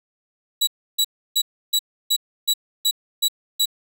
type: tone bursts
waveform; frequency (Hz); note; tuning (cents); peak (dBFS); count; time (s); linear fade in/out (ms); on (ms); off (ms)
sawtooth; 3910; B7; -18; -13; 9; 0.61-3.657; 10; 63; 310
effects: none